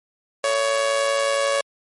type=tone with amplitude modulation; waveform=sawtooth; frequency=560 Hz; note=C#5; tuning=18 cents sharp; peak=-12 dBFS; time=0.44-1.61 s; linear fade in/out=2 ms; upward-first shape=sine; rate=111 Hz; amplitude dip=60%; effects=MP3 48 kbps